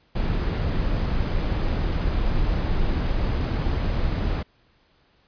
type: noise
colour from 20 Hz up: brown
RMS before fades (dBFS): -23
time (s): 0.15-4.43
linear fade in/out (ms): 10
effects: pink hiss -62 dBFS RMS until 5.27 s + resampled to 11025 Hz